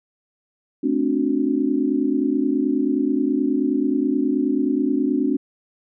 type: chord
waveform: sine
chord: D dominant seventh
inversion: second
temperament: just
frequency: 220.2 / 264.3 / 293.7 / 367.1 Hz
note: A3 / C4 / D4 / F#4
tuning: +2 / +18 / 0 / -14 cents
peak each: -27 / -21 / -21 / -27 dBFS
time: 0.83-5.37 s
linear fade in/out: 10 ms
effects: none